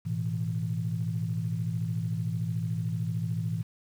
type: chord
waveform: sine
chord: A suspended second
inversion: none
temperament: equal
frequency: 110 / 123.47 / 164.81 Hz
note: A2 / B2 / E3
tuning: 0 / 0 / 0 cents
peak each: -31 / -34 / -31 dBFS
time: 0.05-3.63 s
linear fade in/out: 20 ms
effects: tanh soft clip ceiling -18 dBFS + 9-bit